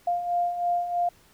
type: beating tone pair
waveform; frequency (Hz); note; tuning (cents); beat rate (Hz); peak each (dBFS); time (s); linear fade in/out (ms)
sine; 698.5 / 701.6; F5 / F5; 0 / +8; 3.1; -31 / -24; 0.07-1.09; 5
effects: pink hiss -58 dBFS RMS until 1.33 s